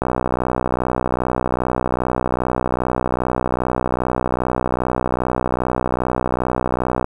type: click train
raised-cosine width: 1 ms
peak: -4 dBFS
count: 440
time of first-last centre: 0.02-7.044 s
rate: 62.5 Hz
effects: 7-bit